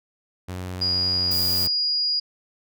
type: tone with pitch glide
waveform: sawtooth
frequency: 91.4 to 90.35 Hz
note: F#2 to F#2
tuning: -21 to -41 cents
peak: -26 dBFS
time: 0.48-1.68 s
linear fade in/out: 10 ms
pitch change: -20 cents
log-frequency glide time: 1.12-1.41 s
type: tone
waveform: sine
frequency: 4876 Hz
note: D#8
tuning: 36 cents flat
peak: -20 dBFS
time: 0.81-2.2 s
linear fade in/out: 10 ms
type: noise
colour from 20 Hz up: violet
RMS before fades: -29 dBFS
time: 1.31-1.67 s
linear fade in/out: 5 ms
effects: none